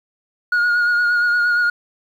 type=tone with vibrato; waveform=sine; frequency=1438 Hz; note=F#6; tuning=50 cents flat; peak=-11 dBFS; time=0.52-1.7 s; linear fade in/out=5 ms; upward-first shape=sine; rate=8.6 Hz; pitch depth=26 cents each way; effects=tanh soft clip ceiling -13 dBFS + 8-bit